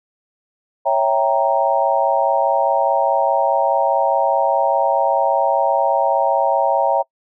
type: chord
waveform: sine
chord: C# diminished seventh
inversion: none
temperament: equal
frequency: 554.4 / 659.3 / 784 / 932.3 Hz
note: C#5 / E5 / G5 / Bb5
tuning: 0 / 0 / 0 / 0 cents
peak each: -19 dBFS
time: 0.85-7.03 s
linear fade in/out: 20 ms
effects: noise-tail reverb RT60 0.1 s tail -26 dB re dry